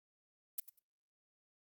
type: noise with echo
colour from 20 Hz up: violet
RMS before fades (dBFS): -37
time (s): 0.58-0.6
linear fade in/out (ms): 5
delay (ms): 96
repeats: 2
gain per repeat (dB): -14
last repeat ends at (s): 0.792
effects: noise-tail reverb RT60 0.3 s tail -23 dB re dry + Opus 32 kbps